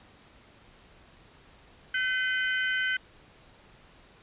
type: harmonic tone with a mistuned harmonic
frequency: 510 Hz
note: C5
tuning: 44 cents flat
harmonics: 3 / 4 / 5 / 6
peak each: -27 / -33 / -41 / -34 dBFS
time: 1.94-2.97 s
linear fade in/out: 5 ms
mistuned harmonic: 5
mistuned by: -49 cents
effects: pink hiss -56 dBFS RMS until 4.22 s + resampled to 8000 Hz